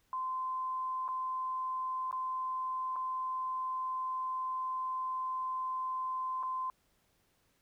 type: tone with dropouts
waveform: sine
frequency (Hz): 1034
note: C6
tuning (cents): -21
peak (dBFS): -33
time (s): 0.13-6.7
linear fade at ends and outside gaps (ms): 1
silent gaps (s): 1.08-1.087 / 2.112-2.127 / 2.959-2.963 / 6.429-6.433
effects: pink hiss -73 dBFS RMS until 7.61 s